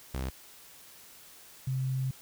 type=tone pair in turn; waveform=sawtooth / sine; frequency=65.41 / 131.35 Hz; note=C2 / C3; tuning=0 / +7 cents; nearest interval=octave; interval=1207 cents; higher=second; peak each=-28 dBFS; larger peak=neither; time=0.14-0.3 / 1.67-2.11 s; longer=second; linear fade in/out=5 ms; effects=white hiss -53 dBFS RMS until 2.21 s